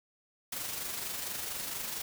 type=noise with amplitude modulation; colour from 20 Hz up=white; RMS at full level=-36 dBFS; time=0.52-2.02 s; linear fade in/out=5 ms; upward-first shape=sine; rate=24.3 Hz; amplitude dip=40%; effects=none